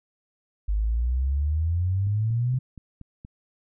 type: exponential sweep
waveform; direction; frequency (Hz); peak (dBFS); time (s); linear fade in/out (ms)
sine; up; 49.88 to 130.81; -21; 0.68-2.59; 10
type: click train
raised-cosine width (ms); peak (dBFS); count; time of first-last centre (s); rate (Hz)
5; -29; 6; 2.07-3.249; 4.24
effects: none